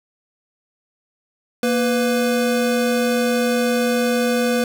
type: tone pair together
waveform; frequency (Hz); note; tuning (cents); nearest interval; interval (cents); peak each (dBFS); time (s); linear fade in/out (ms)
square; 234.8 / 497.1; A#3 / B4; +13 / +11; octave + minor second; 1298; -20; 1.63-4.64; 2
effects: none